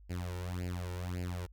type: tone with flanger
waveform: sawtooth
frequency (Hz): 89.3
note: F2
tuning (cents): +39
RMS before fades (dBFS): -38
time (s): 0.09-1.47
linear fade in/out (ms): 20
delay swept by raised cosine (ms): 0.41 to 2.21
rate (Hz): 1.8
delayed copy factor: +0.85
effects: added 50 Hz sine -53 dBFS peak until 1.52 s